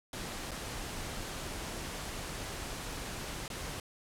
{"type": "noise with dropouts", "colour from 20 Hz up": "pink", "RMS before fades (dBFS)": -40, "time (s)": [0.13, 3.8], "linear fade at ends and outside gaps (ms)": 2, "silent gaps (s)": [[0.51, 0.515], [3.48, 3.501]], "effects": ["low-pass 11000 Hz 12 dB/octave"]}